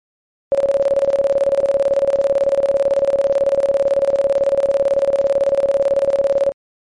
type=tone with tremolo; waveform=sine; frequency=554.4 Hz; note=C#5; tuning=in tune; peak=-10 dBFS; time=0.52-6.52 s; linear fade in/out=0 ms; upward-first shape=square; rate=18 Hz; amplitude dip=75%; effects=MP3 48 kbps